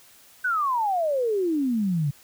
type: exponential sweep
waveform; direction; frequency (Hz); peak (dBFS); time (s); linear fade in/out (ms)
sine; down; 1536 to 136.7; -21; 0.44-2.11; 10
effects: white hiss -53 dBFS RMS until 2.23 s